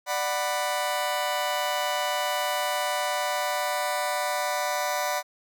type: chord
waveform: sawtooth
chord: B minor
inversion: first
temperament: just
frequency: 592.7 / 740.8 / 987.8 Hz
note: D5 / F#5 / B5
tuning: +16 / +2 / 0 cents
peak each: -26 dBFS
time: 0.06-5.23 s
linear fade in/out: 50 ms
effects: none

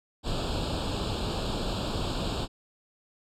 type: noise with comb filter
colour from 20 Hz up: pink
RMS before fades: -30 dBFS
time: 0.23-2.48 s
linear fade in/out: 50 ms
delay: 0.25 ms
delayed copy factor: +0.95
effects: low-pass 5000 Hz 12 dB/octave

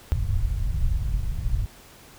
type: low-pass noise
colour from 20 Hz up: pink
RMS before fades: -24 dBFS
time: 0.12-1.66 s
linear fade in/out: 0 ms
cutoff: 110 Hz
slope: 24 dB/octave
effects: pink hiss -49 dBFS RMS until 2.18 s

